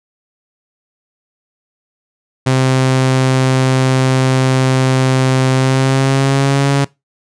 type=tone with pitch glide; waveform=sawtooth; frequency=130.81 to 139.39 Hz; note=C3 to C#3; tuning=0 to +10 cents; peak=-6 dBFS; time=2.46-6.85 s; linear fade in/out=10 ms; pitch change=+110 cents; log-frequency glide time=5.54-6.7 s; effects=noise-tail reverb RT60 0.2 s tail -21 dB re dry + resampled to 22050 Hz